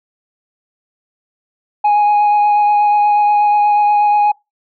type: tone with vibrato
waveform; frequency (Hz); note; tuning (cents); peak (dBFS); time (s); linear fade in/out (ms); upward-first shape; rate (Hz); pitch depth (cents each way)
sine; 830.6; G#5; 0; -6; 1.84-4.32; 10; triangle; 8.3; 15
effects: noise-tail reverb RT60 0.2 s tail -24 dB re dry + tanh soft clip ceiling -8 dBFS